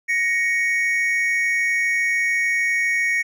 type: tone pair together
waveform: triangle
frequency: 1880 / 2227 Hz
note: A#6 / C#7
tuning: +14 / +7 cents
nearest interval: minor third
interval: 293 cents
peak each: -19 dBFS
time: 0.08-3.23 s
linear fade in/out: 20 ms
effects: none